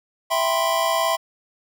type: chord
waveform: square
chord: C major seventh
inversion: first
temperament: equal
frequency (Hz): 659.3 / 784 / 987.8 / 1046.5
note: E5 / G5 / B5 / C6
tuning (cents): 0 / 0 / 0 / 0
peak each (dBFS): -23 / -28 / -28 / -24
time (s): 0.3-1.17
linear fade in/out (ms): 20
effects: none